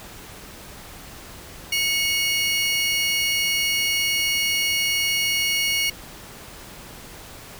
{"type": "tone pair together", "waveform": "30% pulse", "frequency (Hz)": [2205, 2863], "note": ["C#7", "F7"], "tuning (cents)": [-10, 42], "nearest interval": "perfect fourth", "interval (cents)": 452, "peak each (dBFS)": -20, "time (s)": [1.72, 5.9], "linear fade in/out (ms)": 5, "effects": ["pink hiss -41 dBFS RMS until 7.59 s"]}